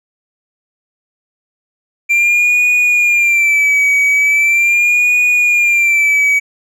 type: tone with vibrato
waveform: triangle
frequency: 2362 Hz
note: D7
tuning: 9 cents sharp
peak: -7 dBFS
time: 2.09-6.4 s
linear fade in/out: 20 ms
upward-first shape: sine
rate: 0.4 Hz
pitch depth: 70 cents each way
effects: none